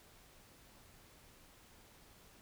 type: silence
effects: pink hiss -62 dBFS RMS until 2.41 s

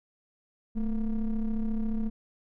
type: ring-modulated tone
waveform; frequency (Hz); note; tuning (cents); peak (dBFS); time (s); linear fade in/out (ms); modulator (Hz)
triangle; 118.1; A#2; +23; -21; 0.75-2.1; 20; 101
effects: none

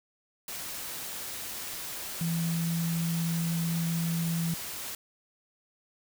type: tone in noise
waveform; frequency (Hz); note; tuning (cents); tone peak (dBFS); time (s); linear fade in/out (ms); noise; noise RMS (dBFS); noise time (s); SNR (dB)
sine; 166.8; E3; +21; -27; 2.21-4.54; 2; white; -38; 0.48-4.95; +8
effects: none

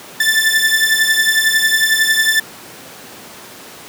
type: beating tone pair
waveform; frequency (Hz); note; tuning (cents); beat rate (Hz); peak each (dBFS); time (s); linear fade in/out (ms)
sawtooth; 1760 / 1771; A6 / A6; 0 / +11; 11; -11; 0.2-2.4; 5
effects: pink hiss -35 dBFS RMS until 3.88 s + high-pass 200 Hz 12 dB/octave

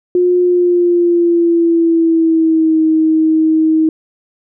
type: tone with pitch glide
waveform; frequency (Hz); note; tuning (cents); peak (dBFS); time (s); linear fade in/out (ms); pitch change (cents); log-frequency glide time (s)
sine; 357.8 to 316.9; F4 to D#4; +42 to +32; -8; 0.15-3.89; 2; -210; 0.41-2.81
effects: none

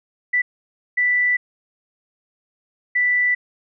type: tone bursts at uneven times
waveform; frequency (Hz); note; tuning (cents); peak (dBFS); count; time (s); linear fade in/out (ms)
sine; 1975.5; B6; 0; -15; 3; 0.33-0.42 / 0.97-1.37 / 2.95-3.35; 10
effects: none

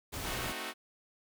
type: noise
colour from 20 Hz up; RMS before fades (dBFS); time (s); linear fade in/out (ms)
pink; -39; 0.12-0.53; 20
type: chord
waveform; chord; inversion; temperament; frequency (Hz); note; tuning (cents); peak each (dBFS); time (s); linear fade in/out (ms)
5% pulse; A diminished seventh; none; equal with one note detuned; 220 / 263.1 / 311.1 / 370; A3 / C4 / Eb4 / Gb4; 0 / +10 / 0 / 0; -33 / -33 / -32 / -30; 0.22-0.74; 50
effects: none

